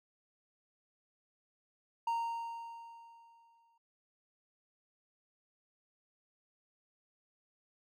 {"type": "tone with exponential decay", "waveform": "triangle", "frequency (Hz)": 926, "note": "A#5", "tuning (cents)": -12, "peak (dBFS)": -28, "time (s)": [2.07, 3.78], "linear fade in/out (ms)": 5, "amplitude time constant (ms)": 370, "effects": []}